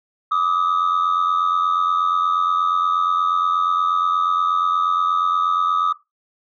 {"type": "tone pair together", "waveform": "sine", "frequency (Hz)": [1176, 1264.4], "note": ["D6", "D#6"], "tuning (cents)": [2, 27], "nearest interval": "minor second", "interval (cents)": 125, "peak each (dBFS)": [-18, -16], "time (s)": [0.31, 5.93], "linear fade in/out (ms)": 10, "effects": ["noise-tail reverb RT60 0.2 s tail -17 dB re dry", "tanh soft clip ceiling -13 dBFS"]}